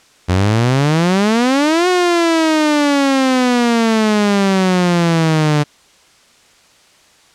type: exponential two-way sweep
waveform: sawtooth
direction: up then down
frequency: 87.3 to 366.7 to 146.5 Hz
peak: -7 dBFS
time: 0.28-5.64 s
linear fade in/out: 20 ms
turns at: 1.88 s
effects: white hiss -49 dBFS RMS until 7.34 s + low-pass 7000 Hz 12 dB/octave